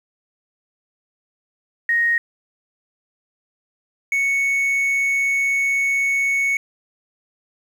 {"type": "tone pair in turn", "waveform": ["sine", "triangle"], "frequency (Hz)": [1869, 2216], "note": ["A#6", "C#7"], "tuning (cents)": [4, -1], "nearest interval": "minor third", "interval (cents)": 295, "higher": "second", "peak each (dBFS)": -15, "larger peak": "neither", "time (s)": [[1.89, 2.18], [4.12, 6.57]], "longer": "second", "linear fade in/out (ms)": 2, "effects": ["8-bit"]}